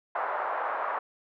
pink band-pass noise, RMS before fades -31 dBFS, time 0.15-0.99 s, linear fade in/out 5 ms, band 660 to 1400 Hz, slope 24 dB/octave, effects none

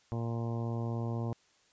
harmonic tone, 116.3 Hz, A#2, 4 cents flat, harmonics 1 / 2 / 3 / 4 / 5 / 6 / 7 / 8 / 9, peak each -33 / -39 / -43 / -45 / -47 / -49 / -50 / -51 / -52 dBFS, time 0.12-1.33 s, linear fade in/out 0 ms, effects white hiss -67 dBFS RMS until 1.72 s + resampled to 16000 Hz

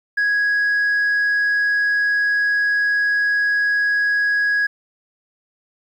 sine tone, 1661.2 Hz, G#6, in tune, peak -13 dBFS, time 0.17-4.67 s, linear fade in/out 10 ms, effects tanh soft clip ceiling -14 dBFS + 9-bit

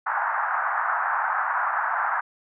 white band-pass noise, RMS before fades -25 dBFS, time 0.06-2.21 s, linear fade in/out 10 ms, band 750 to 1600 Hz, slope 48 dB/octave, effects none

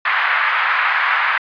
white band-pass noise, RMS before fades -17 dBFS, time 0.05-1.38 s, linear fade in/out 5 ms, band 1000 to 2000 Hz, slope 24 dB/octave, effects resampled to 11025 Hz

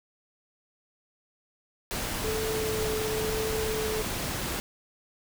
pink noise, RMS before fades -32 dBFS, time 1.91-4.6 s, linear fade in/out 0 ms
sine tone with vibrato, 435.9 Hz, A4, 16 cents flat, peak -29 dBFS, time 2.24-4.02 s, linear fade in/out 5 ms, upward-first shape sine, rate 0.99 Hz, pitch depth 9 cents each way
effects none

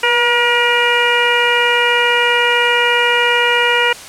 harmonic tone with a mistuned harmonic, 477 Hz, A#4, 40 cents sharp, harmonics 1 / 2 / 3 / 4 / 5 / 6, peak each -18 / -18 / -18 / -18 / -18 / -18 dBFS, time 0.03-3.93 s, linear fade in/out 5 ms, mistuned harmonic 1, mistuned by +27 cents, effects white hiss -33 dBFS RMS until 4.08 s + low-pass 9000 Hz 12 dB/octave

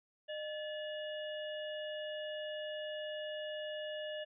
harmonic tone with a mistuned harmonic, 576 Hz, D5, 34 cents flat, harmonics 1 / 3 / 5 / 6, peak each -40 / -48 / -47 / -56 dBFS, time 0.28-4.25 s, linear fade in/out 20 ms, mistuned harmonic 1, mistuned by +100 cents, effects none

